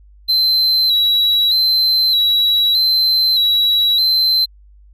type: tone with vibrato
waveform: triangle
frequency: 3992 Hz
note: B7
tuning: 18 cents sharp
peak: -10 dBFS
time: 0.28-4.46 s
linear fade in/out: 20 ms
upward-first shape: square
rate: 0.81 Hz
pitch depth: 42 cents each way
effects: added 50 Hz sine -42 dBFS peak until 4.93 s